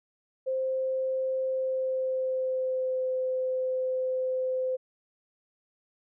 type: tone with pitch glide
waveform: sine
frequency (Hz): 523.3 to 514.9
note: C5 to C5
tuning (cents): 0 to -28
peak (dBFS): -26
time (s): 0.46-4.77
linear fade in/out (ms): 20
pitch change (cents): -28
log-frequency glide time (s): 1.45-3.06
effects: none